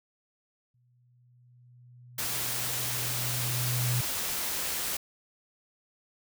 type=tone with exponential growth; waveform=sine; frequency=122.7 Hz; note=B2; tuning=11 cents flat; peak=-25 dBFS; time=0.74-4.01 s; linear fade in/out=5 ms; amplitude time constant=710 ms
type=noise; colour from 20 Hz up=white; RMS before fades=-32 dBFS; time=2.18-4.97 s; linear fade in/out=5 ms
effects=none